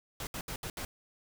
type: noise bursts at uneven times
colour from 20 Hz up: pink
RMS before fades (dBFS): -39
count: 5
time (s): 0.2-0.27 / 0.34-0.41 / 0.48-0.56 / 0.63-0.7 / 0.77-0.85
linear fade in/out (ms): 2
effects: none